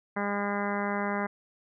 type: harmonic tone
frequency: 202.8 Hz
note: G#3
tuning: 41 cents flat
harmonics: 1 / 2 / 3 / 4 / 5 / 6 / 7 / 8 / 9 / 10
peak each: -32 / -36 / -36 / -36 / -37 / -39 / -40 / -39 / -43 / -40 dBFS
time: 0.16-1.27 s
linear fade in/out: 10 ms
effects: none